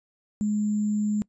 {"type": "tone with sample-and-hold", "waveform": "sine", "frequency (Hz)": 210, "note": "G#3", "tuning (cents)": 19, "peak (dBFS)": -22, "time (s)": [0.41, 1.22], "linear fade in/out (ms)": 0, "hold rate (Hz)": 7350, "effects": ["noise-tail reverb RT60 0.1 s tail -22 dB re dry", "resampled to 22050 Hz"]}